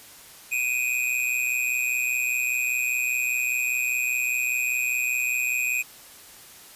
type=tone with amplitude modulation; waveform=square; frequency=2489 Hz; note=D#7; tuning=in tune; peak=-20 dBFS; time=0.51-5.83 s; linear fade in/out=20 ms; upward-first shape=sine; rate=125 Hz; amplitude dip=80%; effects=white hiss -47 dBFS RMS until 6.75 s + resampled to 32000 Hz